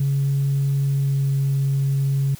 sine tone with pitch glide, 138.59 to 137.55 Hz, C#3 to C#3, 0 to -13 cents, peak -16 dBFS, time 0-2.35 s, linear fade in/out 5 ms, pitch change -13 cents, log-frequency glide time 0.87-1.3 s, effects tanh soft clip ceiling -14 dBFS + white hiss -45 dBFS RMS until 2.39 s

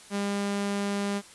sawtooth tone, 201.3 Hz, G3, 46 cents sharp, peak -23 dBFS, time 0.1-1.22 s, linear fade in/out 50 ms, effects white hiss -50 dBFS RMS until 1.34 s + resampled to 24000 Hz

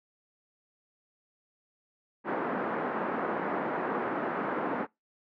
pink band-pass noise, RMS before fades -32 dBFS, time 2.24-4.87 s, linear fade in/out 50 ms, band 220 to 1600 Hz, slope 24 dB/octave, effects noise-tail reverb RT60 0.2 s tail -24 dB re dry

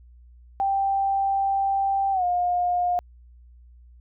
sine tone with pitch glide, 785 to 711.6 Hz, G5 to F5, +2 to +32 cents, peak -20 dBFS, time 0.6-2.99 s, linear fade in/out 0 ms, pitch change -170 cents, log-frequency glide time 2.12-2.24 s, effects added 60 Hz sine -47 dBFS peak until 4 s

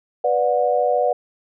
sine chord, B minor, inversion none, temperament equal with one note detuned, 493.9 / 587.3 / 726 Hz, B4 / D5 / F#5, 0 / 0 / -33 cents, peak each -20 dBFS, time 0.24-1.13 s, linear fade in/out 5 ms, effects none

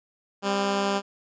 10% pulse tone pair together, 198.97 / 261.6 Hz, G3 / C4, +26 / 0 cents, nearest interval perfect fourth, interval 474 cents, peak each -15 / -27 dBFS, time 0.42-1.02 s, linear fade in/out 50 ms, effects resampled to 16000 Hz

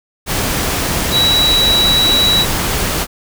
sine tone in noise, 3907 Hz, B7, 19 cents flat, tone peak -10 dBFS, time 1.11-2.46 s, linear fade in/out 50 ms, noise pink, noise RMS -17 dBFS, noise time 0.26-3.07 s, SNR +4 dB, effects none

